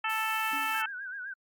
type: harmonic tone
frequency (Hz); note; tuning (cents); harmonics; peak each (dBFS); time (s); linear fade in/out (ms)
440; A4; 0; 2 / 3 / 4 / 5 / 6 / 7; -34 / -33 / -35 / -40 / -34 / -41; 0.04-0.86; 5
type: noise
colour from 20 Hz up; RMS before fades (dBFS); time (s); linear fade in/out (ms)
blue; -43; 0.09-0.82; 10
type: tone with exponential decay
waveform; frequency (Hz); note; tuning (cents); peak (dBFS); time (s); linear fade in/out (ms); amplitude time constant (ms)
sine; 282.4; C#4; +32; -39; 0.53-0.94; 2; 88
type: tone with vibrato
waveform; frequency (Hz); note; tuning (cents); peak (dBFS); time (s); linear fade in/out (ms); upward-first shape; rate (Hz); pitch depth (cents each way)
sine; 1549; G6; -21; -36; 0.74-1.34; 10; sine; 7.8; 100
effects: AAC 64 kbps